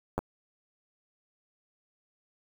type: clicks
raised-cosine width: 1 ms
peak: -14 / -19 dBFS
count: 2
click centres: 0.18 / 0.19 s
effects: 7-bit